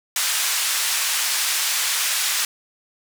white band-pass noise, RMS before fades -22 dBFS, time 0.16-2.45 s, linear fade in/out 2 ms, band 1200 to 9600 Hz, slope 12 dB/octave, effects none

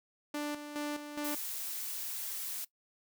sawtooth tone with tremolo, 294.7 Hz, D4, 6 cents sharp, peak -30 dBFS, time 0.34-1.35 s, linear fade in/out 5 ms, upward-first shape square, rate 2.4 Hz, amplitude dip 60%
blue noise, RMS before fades -39 dBFS, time 1.24-2.65 s, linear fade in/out 10 ms
effects noise-tail reverb RT60 0.1 s tail -19 dB re dry

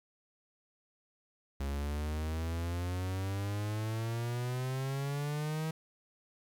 45% pulse exponential sweep, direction up, 68.6 to 160 Hz, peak -33 dBFS, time 1.6-5.71 s, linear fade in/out 5 ms, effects 10-bit

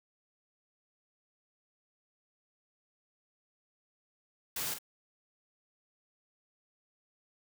white noise with echo, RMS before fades -36 dBFS, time 4.56-4.74 s, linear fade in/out 5 ms, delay 46 ms, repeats 1, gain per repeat -8 dB, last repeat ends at 4.786 s, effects none

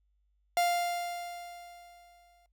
45% pulse tone with exponential decay, 698.5 Hz, F5, in tune, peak -24 dBFS, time 0.57-2.46 s, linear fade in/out 1 ms, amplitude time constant 410 ms, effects noise-tail reverb RT60 0.1 s tail -17 dB re dry + added 50 Hz sine -69 dBFS peak until 2.52 s

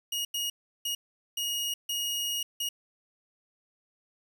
sawtooth tone bursts at uneven times, 2876 Hz, F#7, 50 cents flat, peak -26 dBFS, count 6, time 0.12-0.25 / 0.34-0.5 / 0.85-0.95 / 1.37-1.74 / 1.89-2.43 / 2.6-2.69 s, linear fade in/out 5 ms, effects 9-bit

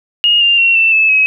sine tone with pitch steps, 2859 / 2795 / 2733 / 2672 / 2613 / 2554 Hz, F7 / F7 / F7 / E7 / E7 / D#7, +40 / +1 / -38 / +23 / -16 / +45 cents, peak -7 dBFS, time 0.24-1.26 s, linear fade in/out 0 ms, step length 170 ms, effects none

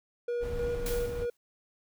triangle tone with tremolo, 479.4 Hz, A#4, 48 cents sharp, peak -27 dBFS, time 0.28-1.3 s, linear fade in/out 5 ms, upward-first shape square, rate 3.2 Hz, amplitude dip 45%
brown noise, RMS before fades -36 dBFS, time 0.4-1.27 s, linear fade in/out 50 ms
white noise with exponential decay, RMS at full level -36 dBFS, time 0.86-1.37 s, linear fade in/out 2 ms, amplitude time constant 110 ms
effects none

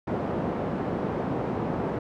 pink band-pass noise, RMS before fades -29 dBFS, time 0.07-1.99 s, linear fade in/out 5 ms, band 150 to 740 Hz, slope 12 dB/octave, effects none

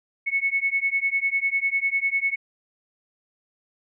sine beating tone pair, 2200 / 2210 Hz, C#7 / C#7, -14 / -6 cents, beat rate 10 Hz, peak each -24 dBFS, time 0.26-2.36 s, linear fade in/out 20 ms, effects none

